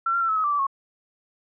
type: tone with pitch steps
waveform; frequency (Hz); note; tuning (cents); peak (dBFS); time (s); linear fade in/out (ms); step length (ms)
sine; 1350 / 1379 / 1347 / 1297 / 1275 / 1171 / 1158 / 1094; E6 / F6 / E6 / E6 / D#6 / D6 / D6 / C#6; +41 / -22 / +37 / -28 / +42 / -5 / -25 / -23; -20; 0.06-0.668; 5; 76
effects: none